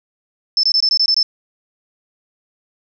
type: tone bursts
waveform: sine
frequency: 5274 Hz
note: E8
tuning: in tune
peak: -11 dBFS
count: 8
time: 0.57-1.229 s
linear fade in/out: 2 ms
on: 64 ms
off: 21 ms
effects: none